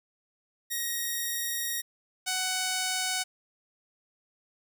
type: tone pair in turn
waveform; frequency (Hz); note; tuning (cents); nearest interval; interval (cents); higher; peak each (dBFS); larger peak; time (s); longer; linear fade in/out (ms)
5% pulse; 1879 / 745.7; A#6 / F#5; +13 / +13; octave + major third; 1600; first; -19 / -16; second; 0.7-1.82 / 2.26-3.24; first; 20
effects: none